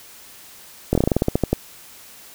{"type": "slowing click train", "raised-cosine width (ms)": 2, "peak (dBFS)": -3, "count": 13, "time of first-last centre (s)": [0.93, 1.53], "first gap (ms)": 22, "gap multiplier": 1.14, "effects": ["white hiss -44 dBFS RMS until 2.34 s"]}